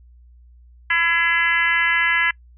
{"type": "harmonic tone with a mistuned harmonic", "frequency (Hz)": 335.7, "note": "E4", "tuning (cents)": 32, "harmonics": [3, 4, 5, 6, 7, 8, 9], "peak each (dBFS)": [-28, -28, -19, -19, -30, -28, -30], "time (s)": [0.9, 2.31], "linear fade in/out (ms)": 5, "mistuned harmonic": 6, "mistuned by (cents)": 17, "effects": ["noise-tail reverb RT60 0.1 s tail -25 dB re dry", "added 60 Hz sine -45 dBFS peak until 2.57 s"]}